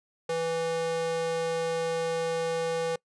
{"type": "tone with high-pass filter", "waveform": "square", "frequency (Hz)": 164.81, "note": "E3", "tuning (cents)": 0, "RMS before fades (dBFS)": -29, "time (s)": [0.29, 2.96], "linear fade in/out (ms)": 5, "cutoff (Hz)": 420, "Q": 2.9, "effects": ["noise-tail reverb RT60 0.1 s tail -24 dB re dry", "resampled to 22050 Hz"]}